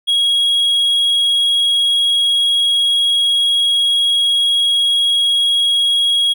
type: tone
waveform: triangle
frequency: 3306 Hz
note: G#7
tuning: 9 cents flat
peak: -10 dBFS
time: 0.07-6.34 s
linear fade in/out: 20 ms
effects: none